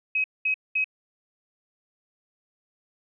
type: tone bursts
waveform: sine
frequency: 2543 Hz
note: D#7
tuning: 37 cents sharp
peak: -21 dBFS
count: 3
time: 0.15-0.843 s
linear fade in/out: 5 ms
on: 91 ms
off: 210 ms
effects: none